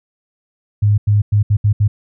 sine tone bursts at uneven times, 103.83 Hz, G#2, in tune, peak -9 dBFS, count 6, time 0.82-0.98 / 1.07-1.22 / 1.32-1.43 / 1.5-1.57 / 1.64-1.73 / 1.8-1.88 s, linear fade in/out 10 ms, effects none

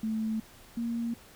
sine tone pair in turn, 220 / 233.1 Hz, A3 / A#3, 0 / 0 cents, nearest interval minor second, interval 100 cents, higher second, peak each -28 / -29 dBFS, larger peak first, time 0.03-0.4 / 0.77-1.14 s, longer neither, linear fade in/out 5 ms, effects pink hiss -54 dBFS RMS until 1.35 s

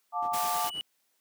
sine chord, D minor, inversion first, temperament equal with one note detuned, 711.5 / 880 / 1174.7 Hz, F5 / A5 / D6, +32 / 0 / 0 cents, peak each -32 dBFS, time 0.12-0.71 s, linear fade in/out 50 ms
brown noise with tremolo, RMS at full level -39 dBFS, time 0.22-0.83 s, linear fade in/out 5 ms, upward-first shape sine, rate 9.5 Hz, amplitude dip 100%
white high-pass noise, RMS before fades -35 dBFS, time 0.33-0.7 s, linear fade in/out 10 ms, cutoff 430 Hz, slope 96 dB/octave
triangle tone with exponential growth, 2948 Hz, F#7, 7 cents flat, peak -28 dBFS, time 0.37-0.81 s, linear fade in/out 0 ms, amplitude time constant 95 ms
effects white hiss -73 dBFS RMS until 1.2 s + high-pass 200 Hz 12 dB/octave

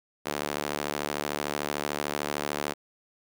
sawtooth tone with high-pass filter, 73.42 Hz, D2, in tune, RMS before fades -32 dBFS, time 0.25-2.74 s, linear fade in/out 20 ms, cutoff 380 Hz, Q 0.7, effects none

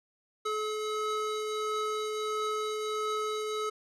square tone pair together, 428.7 / 1284.6 Hz, A4 / E6, -45 / -45 cents, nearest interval octave + perfect fifth, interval 1900 cents, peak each -33 / -35 dBFS, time 0.45-3.7 s, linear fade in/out 10 ms, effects low-pass 8000 Hz 12 dB/octave

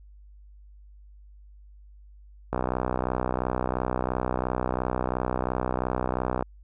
click train, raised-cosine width 1 ms, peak -12 dBFS, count 246, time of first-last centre 2.53-6.425 s, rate 62.9 Hz, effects added 50 Hz sine -47 dBFS peak until 6.63 s

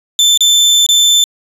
30% pulse tone with dropouts, 3536 Hz, A7, 8 cents sharp, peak -4 dBFS, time 0.19-1.24 s, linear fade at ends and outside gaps 1 ms, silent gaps 0.375-0.407 / 0.864-0.889 s, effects resampled to 32000 Hz

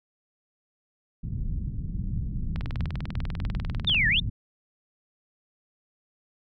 pink low-pass noise, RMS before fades -30 dBFS, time 1.23-4.3 s, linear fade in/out 10 ms, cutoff 190 Hz, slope 24 dB/octave
click train, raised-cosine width 0.3 ms, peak -21 dBFS, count 29, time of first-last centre 2.56-3.946 s, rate 20.2 Hz
sine exponential two-way sweep, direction down then up, 3729 to 1696 to 3729 Hz, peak -20 dBFS, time 3.87-4.2 s, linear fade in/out 5 ms, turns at 4.08 s
effects none

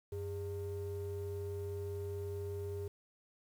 triangle ring-modulated tone, 249.5 Hz, B3, 18 cents sharp, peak -32 dBFS, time 0.12-2.88 s, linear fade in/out 5 ms, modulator 157 Hz, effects tanh soft clip ceiling -31 dBFS + 10-bit

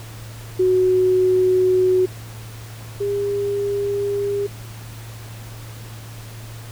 sine tone pair in turn, 370 / 403.7 Hz, F#4 / G#4, 0 / -49 cents, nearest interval major second, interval 151 cents, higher second, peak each -13 / -19 dBFS, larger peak first, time 0.59-2.06 / 3-4.47 s, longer neither, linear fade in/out 10 ms, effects added 112 Hz sine -34 dBFS peak until 6.71 s + pink hiss -41 dBFS RMS until 6.71 s

